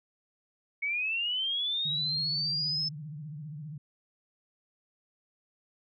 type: linear sweep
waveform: sine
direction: up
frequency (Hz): 2217 to 5270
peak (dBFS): -28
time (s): 0.82-2.89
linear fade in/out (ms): 10
type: tone with vibrato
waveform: sine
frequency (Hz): 150.6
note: D3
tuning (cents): +44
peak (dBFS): -38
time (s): 1.85-3.78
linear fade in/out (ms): 5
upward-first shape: sine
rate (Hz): 15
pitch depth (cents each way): 120
effects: none